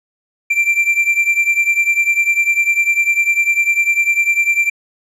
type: beating tone pair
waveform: triangle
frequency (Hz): 2354 / 2364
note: D7 / D7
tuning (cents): +3 / +11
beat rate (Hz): 10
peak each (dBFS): -12 / -15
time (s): 0.5-4.7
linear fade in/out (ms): 10
effects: resampled to 32000 Hz